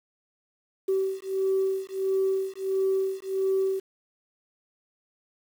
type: beating tone pair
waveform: sine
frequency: 383.2 / 384.7 Hz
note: G4 / G4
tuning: -39 / -33 cents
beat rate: 1.5 Hz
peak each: -26 dBFS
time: 0.88-3.8 s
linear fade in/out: 10 ms
effects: tanh soft clip ceiling -17 dBFS + 8-bit